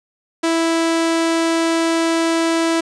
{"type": "tone", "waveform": "sawtooth", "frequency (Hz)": 329.6, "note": "E4", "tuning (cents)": 0, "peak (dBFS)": -11, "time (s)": [0.43, 2.81], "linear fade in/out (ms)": 10, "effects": ["resampled to 22050 Hz", "7-bit"]}